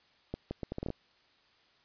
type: accelerating click train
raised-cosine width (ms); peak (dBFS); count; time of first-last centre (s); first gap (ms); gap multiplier
2; -22; 9; 0.34-0.903; 170; 0.72
effects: white hiss -66 dBFS RMS until 1.84 s + resampled to 11025 Hz